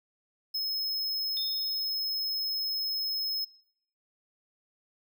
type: tone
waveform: square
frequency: 5170 Hz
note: E8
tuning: 34 cents flat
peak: -29 dBFS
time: 0.54-3.45 s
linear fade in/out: 10 ms
type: tone with exponential decay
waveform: triangle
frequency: 3609 Hz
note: A7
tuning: 43 cents sharp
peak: -31 dBFS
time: 1.37-1.97 s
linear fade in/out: 0 ms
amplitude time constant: 130 ms
effects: noise-tail reverb RT60 0.7 s tail -23 dB re dry